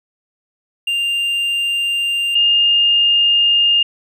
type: tone pair in turn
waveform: triangle / sine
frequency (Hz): 2794 / 2822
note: F7 / F7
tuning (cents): 0 / +17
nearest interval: unison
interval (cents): 17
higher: second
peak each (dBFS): -14 / -10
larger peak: second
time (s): 0.87-2.35 / 2.35-3.83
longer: neither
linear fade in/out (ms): 5
effects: none